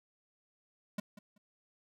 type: tone with echo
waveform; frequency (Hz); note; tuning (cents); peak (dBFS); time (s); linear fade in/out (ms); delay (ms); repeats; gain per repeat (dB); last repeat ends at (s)
square; 205.5; G#3; -18; -34; 0.98-1; 5; 190; 2; -15; 1.38
effects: none